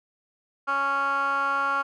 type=tone with band-pass filter; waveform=15% pulse; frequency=277.2 Hz; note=C#4; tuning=in tune; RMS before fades=-25 dBFS; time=0.67-1.83 s; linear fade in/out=20 ms; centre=1300 Hz; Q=8.3; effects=none